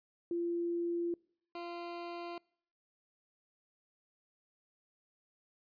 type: tone pair in turn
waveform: sine / 20% pulse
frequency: 343.1 / 344.9 Hz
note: F4 / F4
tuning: -31 / -22 cents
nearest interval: unison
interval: 9 cents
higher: second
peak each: -32 / -36 dBFS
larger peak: first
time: 0.31-1.14 / 1.55-2.38 s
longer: neither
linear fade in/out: 2 ms
effects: noise-tail reverb RT60 0.6 s tail -26 dB re dry + resampled to 11025 Hz